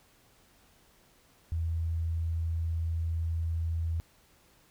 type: tone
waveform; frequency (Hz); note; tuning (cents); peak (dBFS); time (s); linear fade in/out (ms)
sine; 82.41; E2; 0; -28; 1.52-4; 0
effects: pink hiss -63 dBFS RMS until 4.7 s